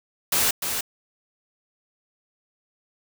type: noise with echo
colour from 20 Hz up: white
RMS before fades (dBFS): -21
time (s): 0.32-0.51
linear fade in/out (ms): 5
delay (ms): 300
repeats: 1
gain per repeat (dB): -6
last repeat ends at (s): 0.81
effects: none